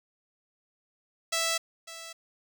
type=tone with echo; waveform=5% pulse; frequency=659.3 Hz; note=E5; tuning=in tune; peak=-15 dBFS; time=1.32-1.58 s; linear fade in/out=10 ms; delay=550 ms; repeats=1; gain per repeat=-15 dB; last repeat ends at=2.13 s; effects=none